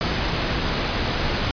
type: noise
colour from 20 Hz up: pink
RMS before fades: -23 dBFS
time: 0.01-1.51 s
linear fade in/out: 0 ms
effects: resampled to 11025 Hz